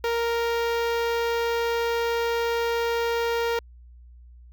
sawtooth tone with notch filter, 466.2 Hz, A#4, in tune, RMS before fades -25 dBFS, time 0.04-3.59 s, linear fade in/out 2 ms, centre 9100 Hz, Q 0.56, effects added 60 Hz sine -45 dBFS peak until 4.52 s

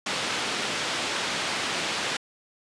white band-pass noise, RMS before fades -29 dBFS, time 0.06-2.17 s, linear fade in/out 5 ms, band 150 to 3900 Hz, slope 12 dB/octave, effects resampled to 22050 Hz

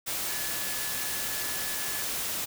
sine tone in noise, 1717 Hz, A6, 43 cents flat, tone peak -41 dBFS, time 0.28-2.04 s, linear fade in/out 20 ms, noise white, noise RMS -32 dBFS, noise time 0.06-2.46 s, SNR -12 dB, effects none

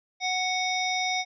harmonic tone with a mistuned harmonic, 740 Hz, F#5, in tune, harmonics 1 / 3 / 5 / 7 / 8, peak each -29 / -29 / -32 / -37 / -36 dBFS, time 0.2-1.25 s, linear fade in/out 50 ms, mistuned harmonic 8, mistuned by -61 cents, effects none

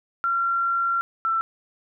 sine tone pair in turn, 1371 / 1337.4 Hz, F6 / E6, -32 / +25 cents, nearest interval unison, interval 43 cents, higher first, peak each -20 dBFS, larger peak neither, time 0.24-1.01 / 1.25-1.41 s, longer first, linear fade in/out 0 ms, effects none

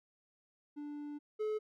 triangle tone pair in turn, 293.4 / 429 Hz, D4 / A4, -2 / -44 cents, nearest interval perfect fifth, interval 658 cents, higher second, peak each -39 / -31 dBFS, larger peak second, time 0.76-1.19 / 1.39-1.59 s, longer first, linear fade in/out 20 ms, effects none

